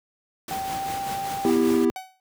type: noise with tremolo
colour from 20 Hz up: pink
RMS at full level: -33 dBFS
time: 0.48-1.85 s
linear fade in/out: 2 ms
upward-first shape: sine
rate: 5.1 Hz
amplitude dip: 40%
type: tone with pitch glide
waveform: sine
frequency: 774 to 786.6 Hz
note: G5 to G5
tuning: -22 to +6 cents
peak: -27 dBFS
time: 0.51-1.5 s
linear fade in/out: 0 ms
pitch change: +28 cents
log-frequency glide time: 0.66-0.96 s
type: chord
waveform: triangle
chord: E minor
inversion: second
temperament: just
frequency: 247.2 / 329.6 / 395.6 Hz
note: B3 / E4 / G4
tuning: +2 / 0 / +16 cents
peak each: -20 dBFS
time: 1.45-1.9 s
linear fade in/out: 0 ms
type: tone with exponential decay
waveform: 45% pulse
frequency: 753 Hz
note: F#5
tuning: 30 cents sharp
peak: -29 dBFS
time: 1.96-2.2 s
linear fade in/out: 1 ms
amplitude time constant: 51 ms
effects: high-pass 100 Hz 12 dB/octave